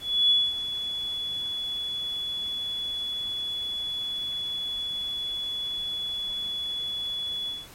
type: tone with ADSR envelope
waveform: sine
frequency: 3406 Hz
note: G#7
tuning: 43 cents sharp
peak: -16 dBFS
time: 0-7.68 s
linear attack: 300 ms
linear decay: 230 ms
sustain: -12 dB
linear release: 200 ms
effects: pink hiss -48 dBFS RMS until 7.74 s + MP3 64 kbps